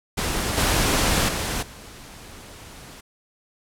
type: noise with level steps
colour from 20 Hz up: pink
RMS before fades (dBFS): -25 / -20 / -26 / -42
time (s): 0.17-3.01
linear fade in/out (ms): 10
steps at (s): 0.57 / 1.28 / 1.62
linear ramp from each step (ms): 10
effects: low-pass 12000 Hz 12 dB/octave